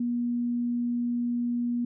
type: tone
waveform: sine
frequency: 240.2 Hz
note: B3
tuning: 48 cents flat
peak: -25 dBFS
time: 0-1.85 s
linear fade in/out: 5 ms
effects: none